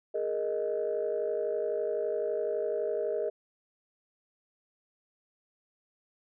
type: chord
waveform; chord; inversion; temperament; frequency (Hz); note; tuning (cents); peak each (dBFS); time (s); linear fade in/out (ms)
sine; Ab suspended second; none; just; 415.3 / 467.2 / 623; Ab4 / Bb4 / Eb5; 0 / +4 / +2; -32; 0.14-3.3; 10
effects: tanh soft clip ceiling -21 dBFS